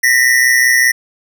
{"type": "tone pair together", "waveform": "square", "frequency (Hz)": [1844.9, 1970], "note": ["A#6", "B6"], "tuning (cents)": [-18, -5], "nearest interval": "minor second", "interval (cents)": 113, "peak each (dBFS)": -12, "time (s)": [0.03, 0.92], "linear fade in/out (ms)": 10, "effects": []}